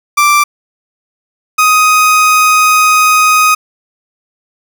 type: tone pair in turn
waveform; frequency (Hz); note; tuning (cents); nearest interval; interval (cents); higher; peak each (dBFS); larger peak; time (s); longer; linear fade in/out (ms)
30% pulse; 1174.7 / 1252.3; D6 / D#6; 0 / +11; minor second; 111; second; -3; neither; 0.17-0.44 / 1.58-3.55; second; 10
effects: 7-bit